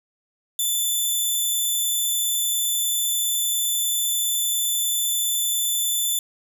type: tone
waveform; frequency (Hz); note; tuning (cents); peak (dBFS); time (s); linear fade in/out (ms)
10% pulse; 3513; A7; -3; -13; 0.59-6.19; 2
effects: none